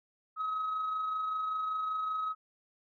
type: tone with amplitude modulation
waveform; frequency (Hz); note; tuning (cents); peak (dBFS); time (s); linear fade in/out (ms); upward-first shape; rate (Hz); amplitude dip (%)
sine; 1274; D#6; +41; -28; 0.36-2.35; 50; sine; 25.2; 35
effects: tanh soft clip ceiling -28 dBFS